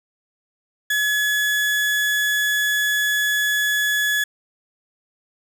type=tone; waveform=35% pulse; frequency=1700 Hz; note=G#6; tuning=40 cents sharp; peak=-16 dBFS; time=0.9-4.24 s; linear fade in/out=5 ms; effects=none